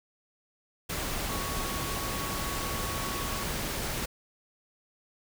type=tone in noise; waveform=sine; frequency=1115 Hz; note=C#6; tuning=10 cents sharp; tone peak=-39 dBFS; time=1.29-3.44 s; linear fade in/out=10 ms; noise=pink; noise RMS=-33 dBFS; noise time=0.89-4.06 s; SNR=-9 dB; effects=none